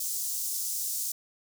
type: high-pass noise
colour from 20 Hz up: pink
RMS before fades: -32 dBFS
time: 0-1.12 s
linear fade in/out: 5 ms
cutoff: 6000 Hz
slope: 24 dB/octave
effects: none